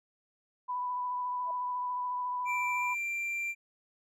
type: tone with vibrato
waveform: sine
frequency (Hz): 992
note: B5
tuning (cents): +7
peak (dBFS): -31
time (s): 0.68-2.95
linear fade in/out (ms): 20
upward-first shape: sine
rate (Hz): 14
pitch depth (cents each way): 14
type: tone with exponential growth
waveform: sine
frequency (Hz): 659.3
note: E5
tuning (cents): 0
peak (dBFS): -38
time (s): 1.41-1.51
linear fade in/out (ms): 2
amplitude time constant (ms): 21
type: tone with pitch glide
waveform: triangle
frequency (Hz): 2349 to 2364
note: D7 to D7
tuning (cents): 0 to +11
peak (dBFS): -30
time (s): 2.45-3.55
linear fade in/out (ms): 50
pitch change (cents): +11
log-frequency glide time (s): 2.75-2.82
effects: none